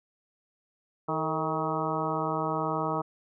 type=harmonic tone with a mistuned harmonic; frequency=158.7 Hz; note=D#3; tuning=35 cents sharp; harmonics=1 / 2 / 3 / 4 / 5 / 6 / 7 / 8; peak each=-35 / -35 / -35 / -35 / -35 / -35 / -35 / -35 dBFS; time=1.08-3.02 s; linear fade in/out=10 ms; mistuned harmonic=3; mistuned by=-66 cents; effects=none